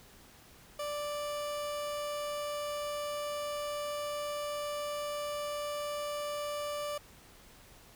30% pulse tone, 587.3 Hz, D5, in tune, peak -32 dBFS, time 0.79-6.98 s, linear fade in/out 5 ms, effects pink hiss -57 dBFS RMS until 7.95 s

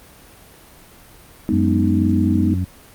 sine chord, G# minor, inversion none, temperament just, 207.7 / 249.2 / 311.5 Hz, G#3 / B3 / D#4, 0 / +16 / +2 cents, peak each -20 dBFS, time 1.49-2.54 s, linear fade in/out 0 ms
harmonic tone, 92 Hz, F#2, 9 cents flat, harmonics 1 / 2 / 3, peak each -19 / -25 / -29 dBFS, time 1.52-2.65 s, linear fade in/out 10 ms
effects pink hiss -45 dBFS RMS until 2.94 s + Opus 32 kbps

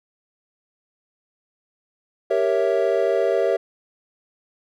triangle chord, G diminished seventh, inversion none, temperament equal, 392 / 466.2 / 554.4 / 659.3 Hz, G4 / Bb4 / Db5 / Fb5, 0 / 0 / 0 / 0 cents, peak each -21 dBFS, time 2.3-3.57 s, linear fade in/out 10 ms, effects none

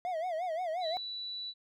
triangle tone with vibrato, 683 Hz, F5, 39 cents flat, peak -30 dBFS, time 0.05-0.97 s, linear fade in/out 0 ms, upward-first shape sine, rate 5.7 Hz, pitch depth 150 cents each way
sine tone, 3951 Hz, B7, in tune, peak -37 dBFS, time 0.8-1.54 s, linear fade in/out 50 ms
effects none

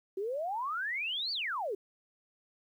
sine exponential two-way sweep, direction up then down, 370 to 4699 to 370 Hz, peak -32 dBFS, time 0.17-1.75 s, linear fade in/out 5 ms, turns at 1.32 s, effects 11-bit

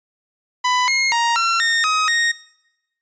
sawtooth tone with pitch steps, 997 / 2147 / 936 / 1359 / 1837 / 1263 / 1862 Hz, B5 / C7 / A#5 / F6 / A#6 / D#6 / A#6, +16 / +44 / +7 / -48 / -26 / +26 / -2 cents, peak -12 dBFS, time 0.64-2.32 s, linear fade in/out 10 ms, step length 240 ms, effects noise-tail reverb RT60 0.9 s tail -21 dB re dry + resampled to 16000 Hz

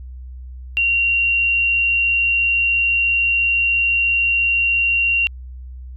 sine tone, 2757 Hz, F7, 23 cents flat, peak -14 dBFS, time 0.77-5.27 s, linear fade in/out 0 ms, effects added 63 Hz sine -31 dBFS peak until 5.96 s

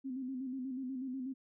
sine tone with vibrato, 260 Hz, C4, 11 cents flat, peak -37 dBFS, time 0.04-1.34 s, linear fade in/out 20 ms, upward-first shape square, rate 8.2 Hz, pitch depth 55 cents each way, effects none

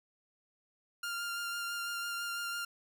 sawtooth tone with vibrato, 1396.9 Hz, F6, in tune, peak -32 dBFS, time 1.03-2.65 s, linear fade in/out 5 ms, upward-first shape sine, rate 6 Hz, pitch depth 13 cents each way, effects none

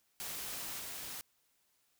white noise with level steps, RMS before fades -42 / -44 dBFS, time 0.2-1.21 s, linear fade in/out 0 ms, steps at 0.79 s, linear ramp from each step 10 ms, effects white hiss -75 dBFS RMS until 1.99 s

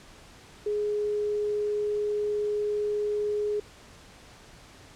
sine tone, 417.5 Hz, G#4, 9 cents sharp, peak -25 dBFS, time 0.66-3.6 s, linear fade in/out 5 ms, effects pink hiss -51 dBFS RMS until 4.95 s + low-pass 8000 Hz 12 dB/octave

